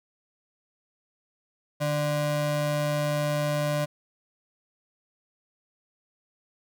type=ring-modulated tone; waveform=square; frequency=221 Hz; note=A3; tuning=8 cents sharp; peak=-22 dBFS; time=1.8-3.86 s; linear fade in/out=20 ms; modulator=371 Hz; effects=none